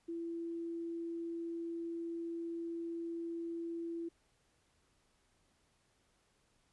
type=tone; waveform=sine; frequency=335.6 Hz; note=E4; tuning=31 cents sharp; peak=-38 dBFS; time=0.08-4.09 s; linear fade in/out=10 ms; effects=pink hiss -74 dBFS RMS until 6.72 s + resampled to 24000 Hz